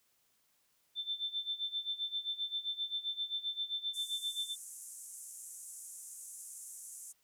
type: tone with tremolo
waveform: sine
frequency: 3548 Hz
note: A7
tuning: 14 cents sharp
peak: -32 dBFS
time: 0.95-4.56 s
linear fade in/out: 50 ms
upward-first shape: sine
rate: 7.6 Hz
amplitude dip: 85%
type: band-pass noise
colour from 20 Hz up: white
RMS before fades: -49 dBFS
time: 3.93-7.13 s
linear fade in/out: 20 ms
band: 6600 to 11000 Hz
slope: 48 dB/octave
effects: white hiss -74 dBFS RMS until 7.23 s